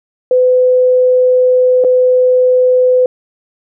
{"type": "tone with dropouts", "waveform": "sine", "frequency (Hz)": 505, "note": "B4", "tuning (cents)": 39, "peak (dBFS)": -6, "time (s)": [0.31, 3.06], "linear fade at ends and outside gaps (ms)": 2, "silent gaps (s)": [1.84, 1.846], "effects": []}